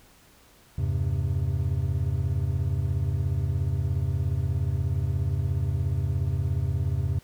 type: tone cluster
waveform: triangle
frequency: 81.1 / 98 / 132.2 Hz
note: E2 / G2 / C3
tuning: -28 / 0 / +18 cents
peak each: -26 dBFS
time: 0.78-7.19 s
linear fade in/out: 5 ms
effects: pink hiss -56 dBFS RMS until 7.23 s